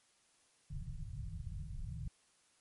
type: low-pass noise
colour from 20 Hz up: pink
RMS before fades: -43 dBFS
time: 0.7-2.08 s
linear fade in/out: 5 ms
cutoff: 170 Hz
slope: 96 dB/octave
effects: white hiss -71 dBFS RMS until 2.6 s + MP3 48 kbps